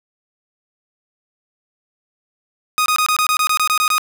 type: tone bursts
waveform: sawtooth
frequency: 1244.5 Hz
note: D#6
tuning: in tune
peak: -10 dBFS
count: 12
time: 2.78-3.981 s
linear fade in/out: 0 ms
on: 79 ms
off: 23 ms
effects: none